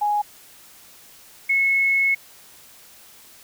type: tone pair in turn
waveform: sine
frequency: 830.6 / 2188 Hz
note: G#5 / C#7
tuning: 0 / -23 cents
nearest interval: octave + perfect fourth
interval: 1677 cents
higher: second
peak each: -18 / -16 dBFS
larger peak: second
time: 0.01-0.22 / 1.49-2.15 s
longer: second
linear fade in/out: 10 ms
effects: white hiss -48 dBFS RMS until 3.43 s